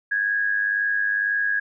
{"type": "tone with amplitude modulation", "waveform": "sine", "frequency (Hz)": 1649, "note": "G#6", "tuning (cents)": -13, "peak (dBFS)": -17, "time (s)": [0.11, 1.6], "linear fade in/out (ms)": 10, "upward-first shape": "sine", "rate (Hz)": 102, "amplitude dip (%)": 60, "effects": []}